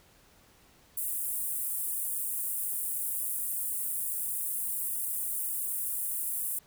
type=high-pass noise; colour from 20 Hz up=pink; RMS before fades=-33 dBFS; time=0.97-6.59 s; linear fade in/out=5 ms; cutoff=8900 Hz; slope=48 dB/octave; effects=pink hiss -61 dBFS RMS until 6.66 s